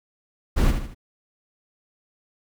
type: noise with echo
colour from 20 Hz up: brown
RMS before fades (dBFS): -18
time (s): 0.56-0.72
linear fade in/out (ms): 20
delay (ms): 76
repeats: 3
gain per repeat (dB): -7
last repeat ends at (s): 0.948
effects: none